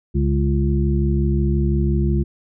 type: harmonic tone with a mistuned harmonic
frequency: 69.3 Hz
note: C#2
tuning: in tune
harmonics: 1 / 2 / 3 / 5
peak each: -18 / -21 / -23 / -25 dBFS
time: 0.14-2.24 s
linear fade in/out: 20 ms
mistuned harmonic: 2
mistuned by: +44 cents
effects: none

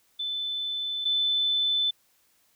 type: tone pair in turn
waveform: sine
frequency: 3516 / 3516 Hz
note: A7 / A7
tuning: -2 / -2 cents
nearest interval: unison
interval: 0 cents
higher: neither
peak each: -28 / -22 dBFS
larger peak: second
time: 0.19-1.05 / 1.05-1.91 s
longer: neither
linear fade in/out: 10 ms
effects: white hiss -66 dBFS RMS until 2.55 s

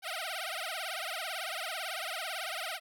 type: tone with vibrato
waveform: 10% pulse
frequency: 698.5 Hz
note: F5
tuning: in tune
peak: -27 dBFS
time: 0.02-2.8 s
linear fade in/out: 50 ms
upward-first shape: triangle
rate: 18 Hz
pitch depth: 240 cents each way
effects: none

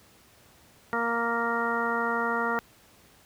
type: harmonic tone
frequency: 233.1 Hz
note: A#3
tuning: in tune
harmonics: 1 / 2 / 3 / 4 / 5 / 6 / 8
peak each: -34 / -32 / -35 / -32 / -33 / -30 / -35 dBFS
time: 0.93-2.59 s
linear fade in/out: 0 ms
effects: pink hiss -57 dBFS RMS until 3.25 s + high-pass 60 Hz 12 dB/octave

